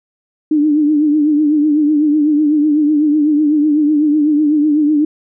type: tone with vibrato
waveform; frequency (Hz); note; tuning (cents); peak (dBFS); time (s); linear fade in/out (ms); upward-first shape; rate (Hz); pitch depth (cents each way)
sine; 300; D4; +37; -9; 0.51-5.05; 5; triangle; 8; 76
effects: none